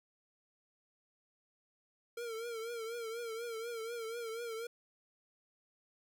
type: tone with vibrato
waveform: square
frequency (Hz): 460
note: A#4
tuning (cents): -23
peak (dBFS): -40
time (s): 2.17-4.67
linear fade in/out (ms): 5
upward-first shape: triangle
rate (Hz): 4.1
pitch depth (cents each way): 82
effects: none